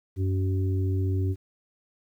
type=harmonic tone; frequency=94.6 Hz; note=F#2; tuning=39 cents sharp; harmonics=1 / 3 / 4; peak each=-23 / -34 / -35 dBFS; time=0.16-1.36 s; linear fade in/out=50 ms; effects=10-bit